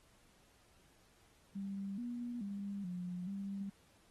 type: tone with pitch steps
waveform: sine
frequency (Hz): 196.8 / 240.7 / 200.1 / 178.7 / 197.4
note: G3 / B3 / G3 / F3 / G3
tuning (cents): +7 / -44 / +36 / +40 / +12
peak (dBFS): -39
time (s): 1.55-3.7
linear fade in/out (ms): 10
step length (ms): 430
effects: pink hiss -69 dBFS RMS until 4.1 s + AAC 32 kbps